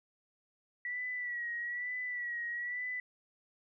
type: tone with vibrato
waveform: sine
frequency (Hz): 1943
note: B6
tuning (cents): -29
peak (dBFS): -35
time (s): 0.85-3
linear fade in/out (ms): 2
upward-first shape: sine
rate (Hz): 1.1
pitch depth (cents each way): 49
effects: none